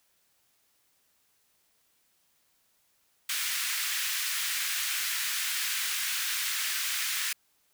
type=high-pass noise; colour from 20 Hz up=pink; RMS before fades=-31 dBFS; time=3.29-7.33 s; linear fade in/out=5 ms; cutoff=1600 Hz; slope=24 dB/octave; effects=white hiss -70 dBFS RMS until 7.73 s